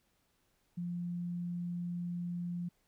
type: tone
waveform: sine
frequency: 174.61 Hz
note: F3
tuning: in tune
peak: -35 dBFS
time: 0.77-2.69 s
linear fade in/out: 10 ms
effects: pink hiss -75 dBFS RMS until 2.87 s